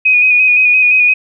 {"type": "tone with vibrato", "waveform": "sine", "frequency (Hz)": 2489, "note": "D#7", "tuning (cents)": 0, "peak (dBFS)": -6, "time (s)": [0.05, 1.14], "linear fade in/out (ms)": 10, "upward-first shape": "square", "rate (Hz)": 5.8, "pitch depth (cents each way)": 24, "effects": []}